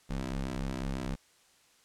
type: ring-modulated tone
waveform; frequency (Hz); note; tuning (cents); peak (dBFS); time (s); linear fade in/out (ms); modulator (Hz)
20% pulse; 66; C2; +16; -25; 0.09-1.16; 20; 101
effects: white hiss -64 dBFS RMS until 1.84 s + low-pass 9000 Hz 12 dB/octave